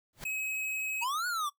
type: noise with exponential growth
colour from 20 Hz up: pink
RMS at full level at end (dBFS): -37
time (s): 0.13-0.24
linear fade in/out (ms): 1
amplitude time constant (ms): 22
type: tone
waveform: square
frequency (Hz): 2552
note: D#7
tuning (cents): +43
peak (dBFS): -33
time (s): 0.25-1.04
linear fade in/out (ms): 5
type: linear two-way sweep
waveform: square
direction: up then down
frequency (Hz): 896 to 1480 to 1123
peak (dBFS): -31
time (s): 1.01-1.5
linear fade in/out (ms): 20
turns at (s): 1.27
effects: noise-tail reverb RT60 0.1 s tail -19 dB re dry